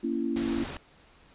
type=chord; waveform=sine; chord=A# diminished; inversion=none; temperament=just; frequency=233.1 / 279.7 / 335.6 Hz; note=A#3 / C#4 / E4; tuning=0 / +16 / +31 cents; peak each=-31 dBFS; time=0.03-0.64 s; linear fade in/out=10 ms
type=noise; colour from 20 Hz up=pink; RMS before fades=-38 dBFS; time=0.36-0.77 s; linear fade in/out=2 ms
effects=pink hiss -58 dBFS RMS until 1.34 s + resampled to 8000 Hz